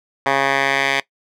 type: tone with band-pass filter sweep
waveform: 10% pulse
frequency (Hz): 137.2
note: C#3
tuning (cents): -17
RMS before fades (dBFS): -18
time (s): 0.26-1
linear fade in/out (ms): 2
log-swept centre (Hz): 1300 to 2400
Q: 1.5
effects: noise-tail reverb RT60 0.1 s tail -20 dB re dry

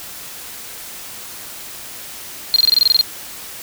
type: tone bursts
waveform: triangle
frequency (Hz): 4200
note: C8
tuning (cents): +6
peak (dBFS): -7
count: 11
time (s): 2.54-3.011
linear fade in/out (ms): 0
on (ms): 21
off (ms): 24
effects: white hiss -33 dBFS RMS until 3.62 s

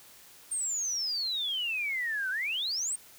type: exponential two-way sweep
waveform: sine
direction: down then up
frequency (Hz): 8860 to 1480 to 8860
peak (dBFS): -29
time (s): 0.51-2.96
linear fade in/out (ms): 10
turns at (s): 2.3
effects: white hiss -54 dBFS RMS until 3.18 s

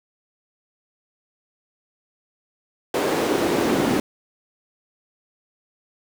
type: noise with high-pass filter sweep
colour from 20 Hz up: brown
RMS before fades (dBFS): -21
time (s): 2.94-4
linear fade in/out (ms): 2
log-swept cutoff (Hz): 420 to 270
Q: 1.8
effects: none

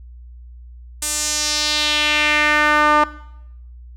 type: tone with band-pass filter sweep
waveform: sawtooth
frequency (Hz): 300.1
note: D4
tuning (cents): +38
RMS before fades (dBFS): -17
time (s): 1.02-3.04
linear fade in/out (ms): 5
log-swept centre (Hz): 8600 to 1100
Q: 2.3
effects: noise-tail reverb RT60 0.8 s tail -19 dB re dry + added 60 Hz sine -36 dBFS peak until 3.96 s

